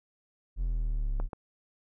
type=exponential sweep; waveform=triangle; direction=down; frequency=44 to 32.82 Hz; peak=-25 dBFS; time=0.56-1.29 s; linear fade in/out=50 ms
type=clicks; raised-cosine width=1 ms; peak=-24 dBFS; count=2; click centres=1.2 / 1.332 s
effects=none